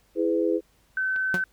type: chord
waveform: sine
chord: E major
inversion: none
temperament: equal with one note detuned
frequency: 329.6 / 415.3 / 503.7 Hz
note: E4 / G#4 / B4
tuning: 0 / 0 / +34 cents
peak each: -24 / -26 / -26 dBFS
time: 0.15-0.61 s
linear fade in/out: 50 ms
type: tone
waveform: sine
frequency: 1528 Hz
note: G6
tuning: 45 cents flat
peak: -23 dBFS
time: 0.97-1.44 s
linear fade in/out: 2 ms
type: click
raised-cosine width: 0.3 ms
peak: -26 dBFS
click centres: 1.162 s
type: tone with exponential decay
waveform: sawtooth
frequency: 181.7 Hz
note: F#3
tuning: 31 cents flat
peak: -19 dBFS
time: 1.34-1.44 s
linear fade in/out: 2 ms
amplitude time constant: 20 ms
effects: added 50 Hz sine -64 dBFS peak until 1.52 s + pink hiss -64 dBFS RMS until 1.52 s